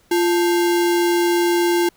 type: tone with sample-and-hold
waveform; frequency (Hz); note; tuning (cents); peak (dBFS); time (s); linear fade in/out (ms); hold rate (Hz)
sine; 346.6; F4; -13; -14; 0.11-1.89; 5; 1225
effects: pink hiss -57 dBFS RMS until 1.96 s